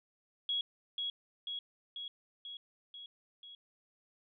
sine tone with echo, 3326 Hz, G#7, 2 cents sharp, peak -31 dBFS, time 0.49-0.61 s, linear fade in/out 2 ms, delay 490 ms, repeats 6, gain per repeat -3 dB, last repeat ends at 3.55 s, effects none

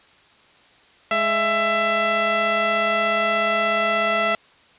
15% pulse tone pair together, 210 / 666.7 Hz, G#3 / E5, +19 / +19 cents, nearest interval octave + minor sixth, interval 2000 cents, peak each -22 / -12 dBFS, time 1.11-4.35 s, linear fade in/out 2 ms, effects white hiss -53 dBFS RMS until 4.78 s + resampled to 8000 Hz

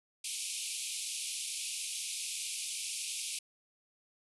white band-pass noise, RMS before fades -39 dBFS, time 0.24-3.39 s, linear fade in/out 5 ms, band 2300 to 11000 Hz, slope 96 dB/octave, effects none

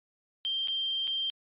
sine tone with dropouts, 3161 Hz, G7, 14 cents sharp, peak -28 dBFS, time 0.45-1.3 s, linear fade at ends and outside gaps 0 ms, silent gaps 0.674-0.683 / 1.072-1.077 s, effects resampled to 8000 Hz

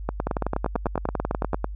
two click trains, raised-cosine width 1 ms, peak -10 / -10 dBFS, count 14 / 15, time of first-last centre 0.27-1.545 / 0.09-1.644 s, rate 10.2 / 9.01 Hz, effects added 50 Hz sine -31 dBFS peak until 1.75 s

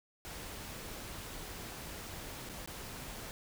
pink noise with dropouts, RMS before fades -45 dBFS, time 0.25-3.31 s, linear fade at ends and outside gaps 0 ms, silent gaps 2.49-2.496 / 2.66-2.675 s, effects none

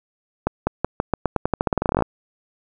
accelerating click train, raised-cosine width 1 ms, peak -4 dBFS, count 22, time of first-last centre 0.47-2.023 s, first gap 200 ms, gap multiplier 0.88, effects none

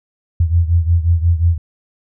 sine beating tone pair, 83.2 / 88.8 Hz, E2 / F2, +17 / +29 cents, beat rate 5.6 Hz, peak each -12 / -16 dBFS, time 0.4-1.58 s, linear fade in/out 5 ms, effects none

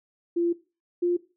sine tone pair in turn, 342.9 / 350.7 Hz, F4 / F4, -32 / +7 cents, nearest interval unison, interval 39 cents, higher second, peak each -21 / -20 dBFS, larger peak second, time 0.36-0.53 / 1.02-1.17 s, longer first, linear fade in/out 10 ms, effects noise-tail reverb RT60 0.3 s tail -17 dB re dry

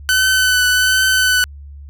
sawtooth tone with vibrato, 1509 Hz, F#6, 34 cents sharp, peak -8 dBFS, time 0.09-1.44 s, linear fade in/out 0 ms, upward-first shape triangle, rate 1.3 Hz, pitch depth 23 cents each way, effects added 71 Hz sine -32 dBFS peak until 1.89 s

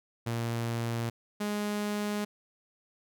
sawtooth tone pair in turn, 116.54 / 207.7 Hz, A#2 / G#3, 0 / 0 cents, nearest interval minor seventh, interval 1000 cents, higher second, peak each -26 dBFS, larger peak neither, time 0.26-1.1 / 1.4-2.25 s, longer second, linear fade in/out 10 ms, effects none

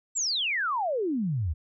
sine exponential sweep, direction down, 7860 to 71.1 Hz, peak -25 dBFS, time 0.15-1.54 s, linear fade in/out 20 ms, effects none

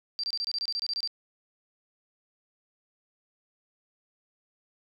sine tone bursts, 4699 Hz, D8, in tune, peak -28 dBFS, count 13, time 0.19-1.075 s, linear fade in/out 0 ms, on 45 ms, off 25 ms, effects none

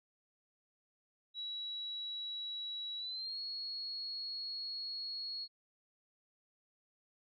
sine tone with pitch glide, 3900 to 4327 Hz, B7 to C#8, -23 to -43 cents, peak -39 dBFS, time 1.34-5.48 s, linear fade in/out 50 ms, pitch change +180 cents, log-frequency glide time 2.98-3.39 s, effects none

